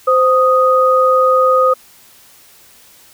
sine tone pair together, 518.1 / 1244.5 Hz, C5 / D#6, -17 / 0 cents, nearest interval octave + minor third, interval 1517 cents, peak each -11 dBFS, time 0.07-1.74 s, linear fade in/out 10 ms, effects white hiss -45 dBFS RMS until 3.13 s

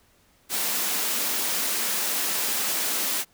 white high-pass noise, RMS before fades -26 dBFS, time 0.49-3.25 s, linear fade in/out 50 ms, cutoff 180 Hz, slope 96 dB/octave, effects pink hiss -61 dBFS RMS until 3.33 s

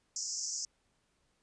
pink band-pass noise, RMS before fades -38 dBFS, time 0.16-0.65 s, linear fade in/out 2 ms, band 5100 to 7400 Hz, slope 96 dB/octave, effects pink hiss -75 dBFS RMS until 1.42 s + resampled to 22050 Hz

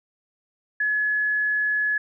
sine tone, 1700 Hz, G#6, 40 cents sharp, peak -20 dBFS, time 0.8-1.98 s, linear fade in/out 5 ms, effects none

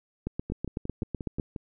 two click trains, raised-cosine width 3 ms, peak -22 / -17 dBFS, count 7 / 10, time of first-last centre 0.5-1.562 / 0.27-1.398 s, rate 5.65 / 7.98 Hz, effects none

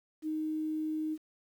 sine tone with quantisation, 311.1 Hz, D#4, in tune, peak -31 dBFS, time 0.22-1.18 s, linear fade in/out 50 ms, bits 10, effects none

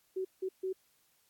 sine tone bursts at uneven times, 376.9 Hz, F#4, 32 cents sharp, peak -32 dBFS, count 3, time 0.16-0.25 / 0.42-0.49 / 0.63-0.73 s, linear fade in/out 10 ms, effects white hiss -71 dBFS RMS until 1.29 s + AAC 64 kbps

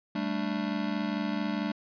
square chord, G suspended second, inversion none, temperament just, 196 / 220.5 / 294 Hz, G3 / A3 / D4, 0 / +4 / +2 cents, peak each -34 dBFS, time 0.15-1.72 s, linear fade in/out 5 ms, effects resampled to 11025 Hz

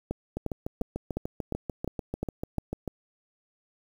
two click trains, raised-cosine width 2 ms, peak -16 / -18 dBFS, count 8 / 18, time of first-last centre 0.11-2.583 / 0.37-2.877 s, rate 2.83 / 6.78 Hz, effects 8-bit

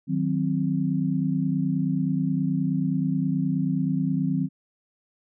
sine chord, C diminished, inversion first, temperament equal, 155.56 / 185 / 261.6 Hz, Eb3 / Gb3 / C4, 0 / 0 / 0 cents, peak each -26 dBFS, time 0.07-4.49 s, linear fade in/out 50 ms, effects none

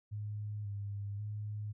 sine tone with pitch steps, 104.8 / 101.2 / 105.1 Hz, G#2 / G#2 / G#2, +16 / -44 / +21 cents, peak -37 dBFS, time 0.11-1.73 s, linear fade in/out 20 ms, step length 540 ms, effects none

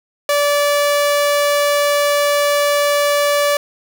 sawtooth tone, 579 Hz, D5, 25 cents flat, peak -9 dBFS, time 0.29-3.57 s, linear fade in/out 2 ms, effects none

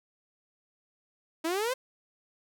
sawtooth exponential sweep, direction up, 312.5 to 534 Hz, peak -24 dBFS, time 1.44-1.74 s, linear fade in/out 10 ms, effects none

